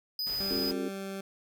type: tone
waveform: square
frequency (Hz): 4984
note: D#8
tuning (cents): +2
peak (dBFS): -31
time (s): 0.19-0.71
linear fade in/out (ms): 2
type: noise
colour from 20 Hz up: pink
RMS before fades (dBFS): -45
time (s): 0.26-0.73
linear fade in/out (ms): 10
type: tone with pitch glide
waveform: 20% pulse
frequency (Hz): 196 to 194.65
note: G3 to G3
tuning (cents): 0 to -12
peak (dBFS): -31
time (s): 0.4-1.21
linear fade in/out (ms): 5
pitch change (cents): -12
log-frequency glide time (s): 0.71-1.03
type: harmonic tone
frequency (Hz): 90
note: F#2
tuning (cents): -47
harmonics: 3 / 4 / 5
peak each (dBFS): -34 / -36 / -38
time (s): 0.5-0.89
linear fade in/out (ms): 10
effects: none